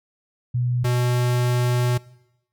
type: tone pair in turn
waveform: sine / square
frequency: 123 / 123 Hz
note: B2 / B2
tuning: -7 / -7 cents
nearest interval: unison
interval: 0 cents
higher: neither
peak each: -19 dBFS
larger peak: neither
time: 0.54-0.84 / 0.84-1.98 s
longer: second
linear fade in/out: 10 ms
effects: noise-tail reverb RT60 0.9 s tail -22 dB re dry